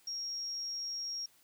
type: tone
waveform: sine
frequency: 5588 Hz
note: F8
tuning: in tune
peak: -36 dBFS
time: 0.07-1.26 s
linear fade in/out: 5 ms
effects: white hiss -66 dBFS RMS until 1.43 s